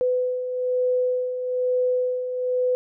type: beating tone pair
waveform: sine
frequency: 501 / 502.1 Hz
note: B4 / B4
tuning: +25 / +29 cents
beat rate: 1.1 Hz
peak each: -29 / -21 dBFS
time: 0.01-2.75 s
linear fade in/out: 0 ms
effects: none